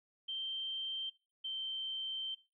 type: tone pair in turn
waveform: sine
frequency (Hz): 3136 / 3118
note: G7 / G7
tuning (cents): 0 / -10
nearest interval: unison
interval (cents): 10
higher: first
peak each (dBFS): -37 / -37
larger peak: neither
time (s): 0.28-1.1 / 1.44-2.35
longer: second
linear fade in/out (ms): 10
effects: noise-tail reverb RT60 0.3 s tail -20 dB re dry